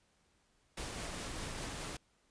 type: noise with tremolo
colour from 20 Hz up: pink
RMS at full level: -41 dBFS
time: 0.77-1.97 s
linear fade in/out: 5 ms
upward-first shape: triangle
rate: 4.9 Hz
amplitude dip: 25%
effects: pink hiss -73 dBFS RMS until 2.3 s + resampled to 22050 Hz